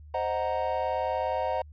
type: chord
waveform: triangle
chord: C half-diminished seventh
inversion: none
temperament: equal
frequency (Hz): 523.3 / 622.3 / 740 / 932.3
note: C5 / Eb5 / Gb5 / Bb5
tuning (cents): 0 / 0 / 0 / 0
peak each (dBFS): -30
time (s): 0.14-1.62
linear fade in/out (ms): 5
effects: added 75 Hz sine -45 dBFS peak until 1.72 s + resampled to 11025 Hz